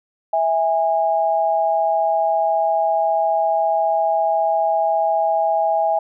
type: tone pair together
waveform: sine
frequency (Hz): 654.6 / 820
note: E5 / G#5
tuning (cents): -12 / -22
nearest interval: major third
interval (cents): 390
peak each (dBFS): -18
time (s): 0.33-5.99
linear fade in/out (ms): 5
effects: none